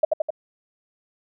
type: tone with echo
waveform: sine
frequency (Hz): 622.3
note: D#5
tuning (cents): 0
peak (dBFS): -12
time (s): 0.03-0.05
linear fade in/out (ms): 5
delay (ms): 85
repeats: 3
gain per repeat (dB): -3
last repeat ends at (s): 0.305
effects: none